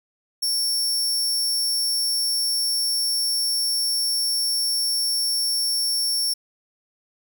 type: tone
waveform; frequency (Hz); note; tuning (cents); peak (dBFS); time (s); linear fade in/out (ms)
sawtooth; 5460; F8; -40; -18; 0.42-6.34; 10
effects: 9-bit